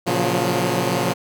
10% pulse chord, Gb major seventh, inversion first, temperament equal with one note detuned, 116.54 / 138.59 / 174.61 / 181.5 Hz, Bb2 / Db3 / F3 / Gb3, 0 / 0 / 0 / -33 cents, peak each -16 dBFS, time 0.06-1.14 s, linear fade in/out 20 ms, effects none

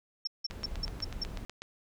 sine tone bursts, 5430 Hz, F8, 50 cents flat, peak -30 dBFS, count 6, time 0.25-1.238 s, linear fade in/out 5 ms, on 23 ms, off 170 ms
brown noise, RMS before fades -40 dBFS, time 0.5-1.45 s, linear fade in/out 0 ms
click train, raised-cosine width 0.2 ms, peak -24 dBFS, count 10, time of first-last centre 0.51-1.62 s, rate 8.11 Hz
effects none

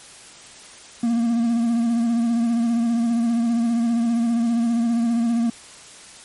triangle tone with vibrato, 233.1 Hz, A#3, in tune, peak -15 dBFS, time 1.03-5.5 s, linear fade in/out 5 ms, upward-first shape sine, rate 15 Hz, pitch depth 38 cents each way, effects white hiss -43 dBFS RMS until 6.24 s + MP3 48 kbps

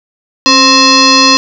sine tone with frequency modulation, 2634 Hz, E7, 2 cents flat, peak -3 dBFS, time 0.46-1.37 s, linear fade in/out 0 ms, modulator 788 Hz, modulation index 3.4, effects none

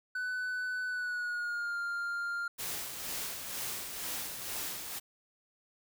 triangle tone with pitch glide, 1499 to 1398.6 Hz, F#6 to F6, +22 to +2 cents, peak -31 dBFS, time 0.15-2.48 s, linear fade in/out 5 ms, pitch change -120 cents, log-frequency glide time 0.87-1.78 s
white noise with tremolo, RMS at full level -37 dBFS, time 2.58-5 s, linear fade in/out 20 ms, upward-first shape sine, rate 2.1 Hz, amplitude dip 45%
effects none

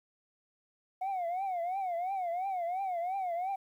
sine tone with vibrato, 730 Hz, F#5, 24 cents flat, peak -29 dBFS, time 1.01-3.56 s, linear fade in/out 10 ms, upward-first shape triangle, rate 2.9 Hz, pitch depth 160 cents each way, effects tanh soft clip ceiling -30 dBFS + 11-bit

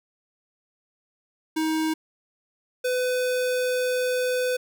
square tone pair in turn, 316.1 / 502.4 Hz, D#4 / B4, +27 / +30 cents, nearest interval minor sixth, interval 803 cents, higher second, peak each -23 dBFS, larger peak neither, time 1.56-1.94 / 2.84-4.57 s, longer second, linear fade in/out 10 ms, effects none

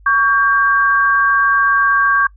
sine tone pair together, 1127 / 1593.8 Hz, C#6 / G6, +28 / +28 cents, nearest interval tritone, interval 600 cents, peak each -13 dBFS, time 0.06-2.27 s, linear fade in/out 5 ms, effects noise-tail reverb RT60 0.1 s tail -23 dB re dry + added 50 Hz sine -41 dBFS peak until 2.36 s

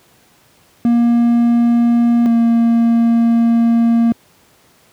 triangle tone pair in turn, 236.1 / 232 Hz, A#3 / A#3, +22 / -8 cents, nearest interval unison, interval 30 cents, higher first, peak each -7 dBFS, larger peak neither, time 0.85-2.26 / 2.26-4.12 s, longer second, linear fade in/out 0 ms, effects pink hiss -51 dBFS RMS until 4.92 s + high-pass 100 Hz 12 dB/octave

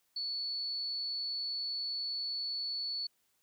sine tone, 4435 Hz, C#8, in tune, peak -34 dBFS, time 0.16-3.07 s, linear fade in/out 5 ms, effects white hiss -75 dBFS RMS until 3.42 s

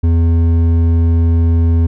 sine tone with hard clipping, 83.4 Hz, E2, 21 cents sharp, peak -10 dBFS, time 0.03-1.87 s, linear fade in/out 10 ms, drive 8 dB, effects none

